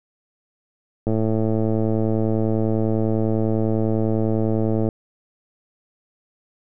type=click train; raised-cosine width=2 ms; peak=-9 dBFS; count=421; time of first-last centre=1.07-4.888 s; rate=110 Hz; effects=none